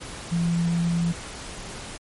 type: tone in noise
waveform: sine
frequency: 170 Hz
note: F3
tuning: 46 cents flat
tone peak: -20 dBFS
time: 0.31-1.13 s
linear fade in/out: 20 ms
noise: pink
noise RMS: -37 dBFS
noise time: 0-1.98 s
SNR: +14 dB
effects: MP3 48 kbps